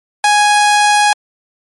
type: tone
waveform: sawtooth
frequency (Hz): 830.6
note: G#5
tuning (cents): 0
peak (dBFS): -4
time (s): 0.24-1.13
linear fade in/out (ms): 2
effects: MP3 48 kbps